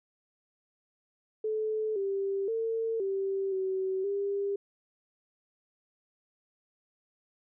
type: tone with pitch steps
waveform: sine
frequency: 433.5 / 392.7 / 451.8 / 389.1 / 379.3 / 399.9 Hz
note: A4 / G4 / A4 / G4 / F#4 / G4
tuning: -26 / +3 / +46 / -13 / +43 / +35 cents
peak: -28 dBFS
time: 1.44-4.56 s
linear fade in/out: 5 ms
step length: 520 ms
effects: none